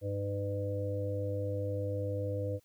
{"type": "harmonic tone with a mistuned harmonic", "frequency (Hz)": 100.4, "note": "G2", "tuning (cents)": 42, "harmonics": [1, 3, 5, 6], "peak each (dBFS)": [-34, -42, -36, -44], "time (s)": [0.01, 2.6], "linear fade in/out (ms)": 50, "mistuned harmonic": 3, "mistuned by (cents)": 24, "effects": ["white hiss -71 dBFS RMS until 2.64 s"]}